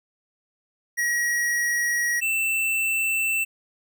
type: tone pair in turn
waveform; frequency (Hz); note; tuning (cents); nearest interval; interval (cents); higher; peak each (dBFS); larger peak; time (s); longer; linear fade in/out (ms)
square; 1905 / 2669; A#6 / E7; +37 / +21; tritone; 584; second; -22; neither; 0.97-2.21 / 2.21-3.45; neither; 20
effects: none